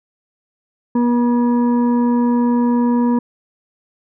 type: tone with frequency modulation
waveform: sine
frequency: 241.1 Hz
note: B3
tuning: 41 cents flat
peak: -12 dBFS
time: 0.95-3.19 s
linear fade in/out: 5 ms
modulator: 722 Hz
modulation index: 0.53
effects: none